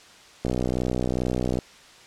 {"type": "click train", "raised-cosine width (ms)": 2, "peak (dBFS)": -12, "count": 72, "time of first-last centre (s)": [0.45, 1.588], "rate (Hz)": 62.4, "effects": ["white hiss -49 dBFS RMS until 2.06 s", "low-pass 6000 Hz 12 dB/octave"]}